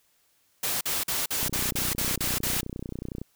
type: noise bursts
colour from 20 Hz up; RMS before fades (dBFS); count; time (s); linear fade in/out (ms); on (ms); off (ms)
white; -28; 9; 0.63-2.61; 5; 180; 45
type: click train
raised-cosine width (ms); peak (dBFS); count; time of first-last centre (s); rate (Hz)
3; -21; 56; 1.43-3.216; 30.8
effects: white hiss -67 dBFS RMS until 3.35 s